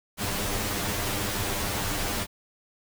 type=noise with comb filter; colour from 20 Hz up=pink; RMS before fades=-29 dBFS; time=0.17-2.27 s; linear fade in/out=50 ms; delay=10 ms; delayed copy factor=+0.85; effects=none